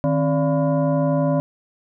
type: tone with frequency modulation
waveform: sine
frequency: 155.56 Hz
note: D#3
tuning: in tune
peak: -16 dBFS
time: 0.04-1.4 s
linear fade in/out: 0 ms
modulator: 423 Hz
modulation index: 1.3
effects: none